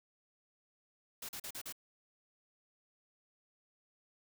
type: noise bursts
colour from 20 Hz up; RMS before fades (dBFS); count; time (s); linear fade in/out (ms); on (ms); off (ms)
white; -44; 5; 1.22-1.725; 5; 69; 40
effects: none